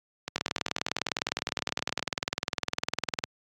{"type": "two click trains", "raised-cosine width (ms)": 0.2, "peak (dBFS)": [-14, -9], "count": [18, 58], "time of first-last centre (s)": [[0.28, 1.994], [0.36, 3.239]], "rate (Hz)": [9.92, 19.8], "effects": ["high-pass 100 Hz 12 dB/octave", "AAC 64 kbps"]}